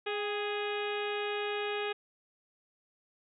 harmonic tone with a mistuned harmonic, 415.3 Hz, G#4, in tune, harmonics 1 / 2 / 3 / 4 / 5 / 6 / 7 / 8 / 9, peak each -34 / -40 / -43 / -42 / -46 / -41 / -45 / -46 / -49 dBFS, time 0.06-1.93 s, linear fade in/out 10 ms, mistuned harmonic 2, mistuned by -43 cents, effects none

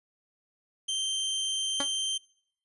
sawtooth tone, 3136 Hz, G7, in tune, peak -25 dBFS, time 0.88-2.18 s, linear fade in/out 10 ms
10% pulse tone with exponential decay, 280.8 Hz, C#4, 22 cents sharp, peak -18 dBFS, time 1.8-1.89 s, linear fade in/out 1 ms, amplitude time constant 19 ms
effects noise-tail reverb RT60 0.7 s tail -24 dB re dry + resampled to 24000 Hz

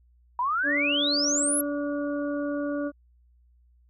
sine exponential sweep, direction up, 945 to 11530 Hz, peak -23 dBFS, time 0.39-1.61 s, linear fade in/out 2 ms
harmonic tone, 288.7 Hz, D4, 30 cents flat, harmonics 1 / 2 / 4 / 5, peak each -28 / -31 / -42 / -40 dBFS, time 0.63-2.92 s, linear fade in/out 50 ms
effects added 60 Hz sine -57 dBFS peak until 3.89 s

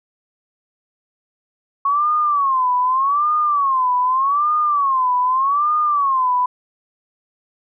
sine tone with vibrato, 1100 Hz, C#6, 14 cents flat, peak -14 dBFS, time 1.85-6.46 s, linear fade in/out 5 ms, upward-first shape sine, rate 0.83 Hz, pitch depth 180 cents each way, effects none

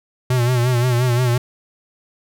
square tone with vibrato, 123.3 Hz, B2, 2 cents flat, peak -15 dBFS, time 0.3-1.38 s, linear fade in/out 5 ms, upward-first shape sine, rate 5.7 Hz, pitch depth 68 cents each way, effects none

